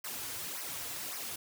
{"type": "noise with flanger", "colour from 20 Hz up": "white", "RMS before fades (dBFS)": -40, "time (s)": [0.04, 1.36], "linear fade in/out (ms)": 5, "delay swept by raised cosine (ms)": [0.26, 5.26], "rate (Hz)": 1.8, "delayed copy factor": -0.7, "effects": []}